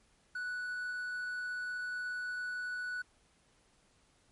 triangle tone, 1479 Hz, F#6, 1 cent flat, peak -34 dBFS, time 0.35-3.02 s, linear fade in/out 5 ms, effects pink hiss -69 dBFS RMS until 4.31 s + MP3 48 kbps

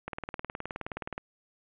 click train, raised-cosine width 0.5 ms, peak -20 dBFS, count 22, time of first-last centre 0.08-1.179 s, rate 19.1 Hz, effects resampled to 8000 Hz + 10-bit

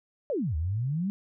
sine exponential two-way sweep, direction down then up, 622.3 to 73.4 to 206.4 Hz, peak -26 dBFS, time 0.3-1.1 s, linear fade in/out 0 ms, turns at 0.56 s, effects none

